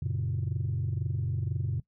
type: chord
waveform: sine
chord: F# major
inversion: none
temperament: equal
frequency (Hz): 92.5 / 116.54 / 138.59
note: F#2 / A#2 / C#3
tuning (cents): 0 / 0 / 0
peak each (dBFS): -31 / -31 / -31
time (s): 0.02-1.8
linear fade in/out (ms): 5
effects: noise-tail reverb RT60 0.1 s tail -20 dB re dry + tanh soft clip ceiling -23 dBFS